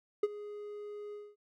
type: tone with ADSR envelope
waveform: triangle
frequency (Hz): 415.3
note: G#4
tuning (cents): 0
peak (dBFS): -21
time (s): 0.23-1.36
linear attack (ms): 5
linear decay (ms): 34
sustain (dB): -18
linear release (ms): 230
effects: none